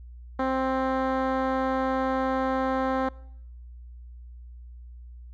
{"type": "tone with low-pass filter", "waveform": "10% pulse", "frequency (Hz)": 262.9, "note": "C4", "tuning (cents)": 8, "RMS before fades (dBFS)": -26, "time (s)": [0.39, 3.09], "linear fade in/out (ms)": 5, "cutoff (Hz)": 1500, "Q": 0.55, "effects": ["noise-tail reverb RT60 0.8 s tail -24 dB re dry", "added 60 Hz sine -41 dBFS peak until 5.33 s"]}